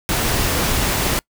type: noise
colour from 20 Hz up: pink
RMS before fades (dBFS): -19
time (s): 0.09-1.19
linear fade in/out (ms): 0
effects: noise-tail reverb RT60 0.1 s tail -25 dB re dry